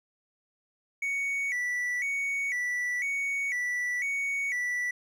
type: tone with vibrato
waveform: triangle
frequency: 2093 Hz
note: C7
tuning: in tune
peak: -26 dBFS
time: 1.02-4.91 s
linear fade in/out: 5 ms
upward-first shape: square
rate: 1 Hz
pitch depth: 110 cents each way
effects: none